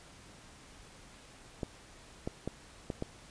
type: clicks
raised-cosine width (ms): 2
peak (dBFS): -21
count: 5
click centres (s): 1.632 / 2.275 / 2.476 / 2.902 / 3.024
effects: pink hiss -55 dBFS RMS until 3.3 s + resampled to 22050 Hz